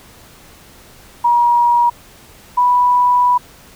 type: tone pair in turn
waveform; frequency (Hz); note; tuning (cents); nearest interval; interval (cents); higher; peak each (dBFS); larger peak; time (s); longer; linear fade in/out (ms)
sine; 955 / 984.1; A#5 / B5; +42 / -6; minor second; 52; second; -9; neither; 1.24-1.9 / 2.57-3.38; second; 10
effects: pink hiss -43 dBFS RMS until 3.75 s